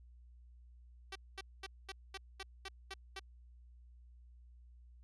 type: tone bursts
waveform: 5% pulse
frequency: 385.6 Hz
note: G4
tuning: 28 cents flat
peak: -32 dBFS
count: 9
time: 1.12-3.195 s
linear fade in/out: 5 ms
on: 35 ms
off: 220 ms
effects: added 60 Hz sine -56 dBFS peak until 5.03 s + resampled to 22050 Hz